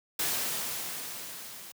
white noise with level ramp, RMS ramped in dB -29 to -46 dBFS, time 0.19-1.72 s, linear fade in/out 5 ms, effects high-pass 100 Hz 12 dB/octave

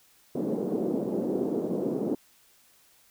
white band-pass noise, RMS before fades -29 dBFS, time 0.35-2.15 s, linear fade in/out 5 ms, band 190 to 440 Hz, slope 24 dB/octave, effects white hiss -61 dBFS RMS until 3.1 s

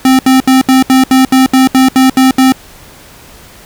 square tone bursts, 261.6 Hz, C4, in tune, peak -4 dBFS, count 12, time 0.05-2.522 s, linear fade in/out 2 ms, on 140 ms, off 72 ms, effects pink hiss -36 dBFS RMS until 3.65 s

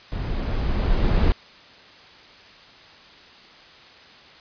brown noise with level ramp, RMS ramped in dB -27 to -17 dBFS, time 0.12-1.32 s, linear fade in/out 0 ms, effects white hiss -47 dBFS RMS until 4.4 s + resampled to 11025 Hz

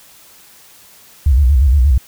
sine tone with vibrato, 67.1 Hz, C2, 44 cents sharp, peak -7 dBFS, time 1.26-1.98 s, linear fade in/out 5 ms, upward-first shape square, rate 8.5 Hz, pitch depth 150 cents each way, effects white hiss -44 dBFS RMS until 2.07 s

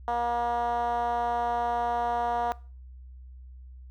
10% pulse tone with band-pass filter, 238.2 Hz, A#3, 38 cents sharp, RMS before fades -28 dBFS, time 0.08-2.52 s, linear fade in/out 0 ms, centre 810 Hz, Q 3.4, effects noise-tail reverb RT60 0.4 s tail -22 dB re dry + added 63 Hz sine -43 dBFS peak until 3.9 s

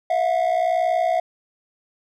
triangle tone pair together, 659 / 720.3 Hz, E5 / F#5, -1 / -47 cents, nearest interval major second, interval 154 cents, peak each -17 dBFS, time 0.1-1.2 s, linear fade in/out 5 ms, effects tanh soft clip ceiling -13 dBFS

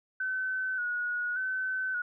sine tone with vibrato, 1488 Hz, F#6, 9 cents sharp, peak -29 dBFS, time 0.2-2.02 s, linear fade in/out 5 ms, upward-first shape square, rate 0.86 Hz, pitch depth 40 cents each way, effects none

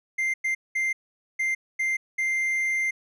triangle tone bursts at uneven times, 2093 Hz, C7, in tune, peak -21 dBFS, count 6, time 0.18-0.34 / 0.44-0.55 / 0.75-0.93 / 1.39-1.55 / 1.79-1.97 / 2.18-2.91 s, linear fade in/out 10 ms, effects resampled to 32000 Hz

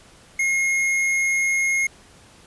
sine tone with hard clipping, 2151 Hz, C7, 47 cents sharp, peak -20 dBFS, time 0.39-1.87 s, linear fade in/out 5 ms, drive 10 dB, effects pink hiss -50 dBFS RMS until 2.46 s + resampled to 24000 Hz

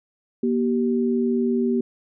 sine tone pair together, 238.8 / 386.6 Hz, A#3 / G4, +42 / -24 cents, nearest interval minor sixth, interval 834 cents, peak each -20 / -23 dBFS, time 0.43-1.81 s, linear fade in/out 5 ms, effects none

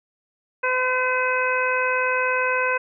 harmonic tone, 509 Hz, C5, 48 cents flat, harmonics 1 / 2 / 3 / 4 / 5, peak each -25 / -25 / -24 / -31 / -26 dBFS, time 0.63-2.78 s, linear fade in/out 10 ms, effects none

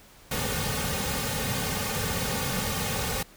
pink noise with comb filter, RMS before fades -29 dBFS, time 0.31-3.23 s, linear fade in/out 5 ms, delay 3 ms, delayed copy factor -1, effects pink hiss -53 dBFS RMS until 3.36 s

